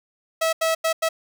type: tone bursts at uneven times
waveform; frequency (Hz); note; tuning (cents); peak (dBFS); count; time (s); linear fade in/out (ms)
sawtooth; 649; E5; -27; -15; 4; 0.41-0.53 / 0.61-0.75 / 0.84-0.93 / 1.02-1.09; 10
effects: none